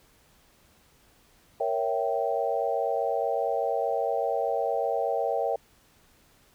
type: chord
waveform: sine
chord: A# diminished seventh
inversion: none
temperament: equal with one note detuned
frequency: 466.2 / 554.4 / 659.3 / 779 Hz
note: A#4 / C#5 / E5 / G5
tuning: 0 / 0 / 0 / -11 cents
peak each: -30 dBFS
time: 1.6-5.56 s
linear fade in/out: 5 ms
effects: pink hiss -61 dBFS RMS until 6.54 s